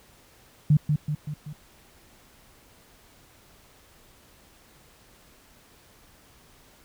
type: tone with echo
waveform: sine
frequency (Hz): 150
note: D3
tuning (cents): +37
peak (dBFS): -14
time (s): 0.7-0.77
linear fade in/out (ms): 5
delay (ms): 190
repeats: 4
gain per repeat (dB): -5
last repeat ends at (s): 1.53
effects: pink hiss -56 dBFS RMS until 6.84 s